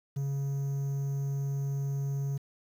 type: tone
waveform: triangle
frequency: 138.8 Hz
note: C#3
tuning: 3 cents sharp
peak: -27 dBFS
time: 0.16-2.38 s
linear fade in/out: 10 ms
effects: 9-bit